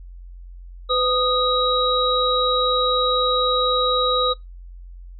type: tone cluster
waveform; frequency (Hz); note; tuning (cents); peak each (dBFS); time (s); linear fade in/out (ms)
sine; 504 / 1242 / 3840; B4 / D#6 / B7; +35 / -3 / -49; -21; 0.89-4.34; 20
effects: noise-tail reverb RT60 0.2 s tail -25 dB re dry + added 44 Hz sine -36 dBFS peak until 5.19 s